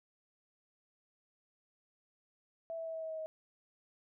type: tone with pitch steps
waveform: sine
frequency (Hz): 659.3 / 654.7 / 650.2 / 645.7 / 641.3 / 636.8 / 632.4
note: E5 / E5 / E5 / E5 / E5 / D#5 / D#5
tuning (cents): 0 / -12 / -24 / -36 / -48 / +40 / +28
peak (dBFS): -38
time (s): 2.7-3.26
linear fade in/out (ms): 0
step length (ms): 80
effects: none